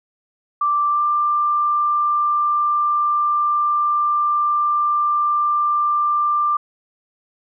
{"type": "tone with pitch glide", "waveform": "sine", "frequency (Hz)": [1174.7, 1186.3], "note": ["D6", "D6"], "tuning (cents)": [0, 17], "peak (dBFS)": -15, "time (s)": [0.61, 6.57], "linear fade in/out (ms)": 5, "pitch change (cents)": 17, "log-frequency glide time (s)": [0.89, 1.03], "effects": []}